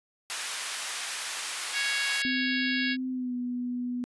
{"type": "high-pass noise", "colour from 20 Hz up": "pink", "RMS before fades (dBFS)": -34, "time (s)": [0.3, 2.22], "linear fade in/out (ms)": 0, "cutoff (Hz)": 1400, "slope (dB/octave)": 12}
{"type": "harmonic tone", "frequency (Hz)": 554.4, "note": "C#5", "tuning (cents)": 0, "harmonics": [3, 4, 5, 6, 7, 8, 9], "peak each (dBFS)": [-31, -33, -35, -37, -38, -39, -40], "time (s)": [1.72, 2.97], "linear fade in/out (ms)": 50}
{"type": "tone with pitch glide", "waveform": "sine", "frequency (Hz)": [257.6, 246.1], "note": ["C4", "B3"], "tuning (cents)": [-27, -6], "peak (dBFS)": -29, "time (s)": [2.25, 4.04], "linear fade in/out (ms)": 0, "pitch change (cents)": -79, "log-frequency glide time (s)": [3.1, 3.35]}
{"effects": ["resampled to 24000 Hz"]}